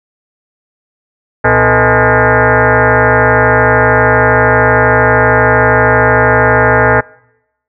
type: tone with frequency modulation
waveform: sine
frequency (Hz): 493.9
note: B4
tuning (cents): 0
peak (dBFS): -5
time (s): 1.44-7.01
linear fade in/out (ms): 10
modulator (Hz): 187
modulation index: 6.9
effects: noise-tail reverb RT60 0.9 s tail -26 dB re dry